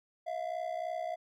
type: ring-modulated tone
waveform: triangle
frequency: 677 Hz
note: E5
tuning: 46 cents sharp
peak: -29 dBFS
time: 0.26-1.16 s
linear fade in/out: 20 ms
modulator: 31.6 Hz
effects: none